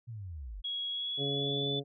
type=linear sweep; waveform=sine; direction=down; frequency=121.7 to 40 Hz; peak=-39 dBFS; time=0.07-0.62 s; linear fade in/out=20 ms
type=tone with pitch glide; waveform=sine; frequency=3322 to 3485 Hz; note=G#7 to A7; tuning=0 to -17 cents; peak=-33 dBFS; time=0.64-1.8 s; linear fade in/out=10 ms; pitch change=+83 cents; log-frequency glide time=0.89-1.69 s
type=harmonic tone; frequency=140.3 Hz; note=C#3; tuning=21 cents sharp; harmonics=1 / 2 / 3 / 4 / 5; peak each=-36 / -39 / -36 / -44 / -47 dBFS; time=1.17-1.84 s; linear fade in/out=50 ms
effects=none